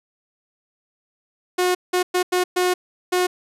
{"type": "tone bursts at uneven times", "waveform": "sawtooth", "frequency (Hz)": 362.1, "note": "F#4", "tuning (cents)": -37, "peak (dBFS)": -13, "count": 6, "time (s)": [[1.58, 1.75], [1.93, 2.03], [2.14, 2.23], [2.32, 2.44], [2.56, 2.74], [3.12, 3.27]], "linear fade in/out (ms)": 10, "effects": ["resampled to 32000 Hz"]}